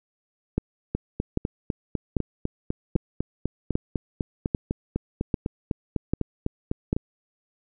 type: two click trains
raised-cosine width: 3 ms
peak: -12 / -9 dBFS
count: 25 / 9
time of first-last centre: 0.95-6.965 / 0.58-6.929 s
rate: 3.99 / 1.26 Hz
effects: none